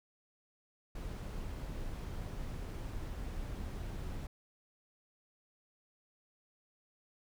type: noise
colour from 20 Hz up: brown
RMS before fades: -41 dBFS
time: 0.95-4.27 s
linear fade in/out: 5 ms
effects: none